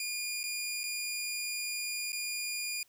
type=tone with dropouts; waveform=15% pulse; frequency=2425 Hz; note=D#7; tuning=45 cents flat; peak=-27 dBFS; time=0-2.83 s; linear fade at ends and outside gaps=2 ms; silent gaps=0.432-0.438 / 0.834-0.838 / 2.121-2.129 s; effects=white hiss -67 dBFS RMS until 2.88 s